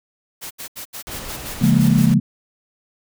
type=noise bursts; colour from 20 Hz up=white; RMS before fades=-32 dBFS; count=10; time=0.41-2.065 s; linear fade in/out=20 ms; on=98 ms; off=75 ms
type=noise; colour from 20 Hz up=pink; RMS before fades=-32 dBFS; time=1.07-2.14 s; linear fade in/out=0 ms
type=chord; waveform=sine; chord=Bb minor seventh; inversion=first; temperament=equal with one note detuned; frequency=138.59 / 170.63 / 207.7 / 233.1 Hz; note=Db3 / F3 / Ab3 / Bb3; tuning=0 / -40 / 0 / 0 cents; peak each=-17 dBFS; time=1.61-2.2 s; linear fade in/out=10 ms
effects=none